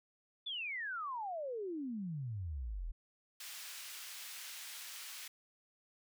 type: exponential sweep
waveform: sine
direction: down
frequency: 3547 to 36.71 Hz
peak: -38 dBFS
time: 0.46-2.92 s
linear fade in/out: 10 ms
type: high-pass noise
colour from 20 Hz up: pink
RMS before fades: -48 dBFS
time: 3.4-5.28 s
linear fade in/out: 5 ms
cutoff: 2100 Hz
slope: 12 dB/octave
effects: none